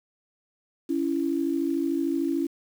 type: tone pair together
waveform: sine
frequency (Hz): 279.9 / 333.3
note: C#4 / E4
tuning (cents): +17 / +19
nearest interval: minor third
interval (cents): 302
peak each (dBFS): -26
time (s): 0.89-2.47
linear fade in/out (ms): 10
effects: 8-bit